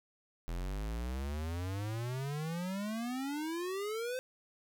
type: exponential sweep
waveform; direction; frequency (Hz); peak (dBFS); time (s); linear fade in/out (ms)
square; up; 41.2 to 520; -36; 0.48-4.19; 0
effects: none